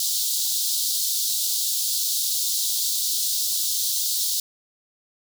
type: high-pass noise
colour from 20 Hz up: pink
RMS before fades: -24 dBFS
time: 0-4.4 s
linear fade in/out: 2 ms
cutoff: 3700 Hz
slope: 48 dB/octave
effects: none